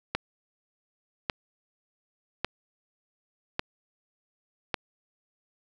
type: click train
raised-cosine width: 0.3 ms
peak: -10 dBFS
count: 5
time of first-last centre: 0.15-4.742 s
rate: 0.871 Hz
effects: none